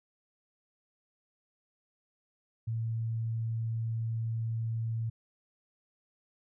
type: tone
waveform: sine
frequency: 113.5 Hz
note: A#2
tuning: 46 cents flat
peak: -30 dBFS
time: 2.67-5.1 s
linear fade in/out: 10 ms
effects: none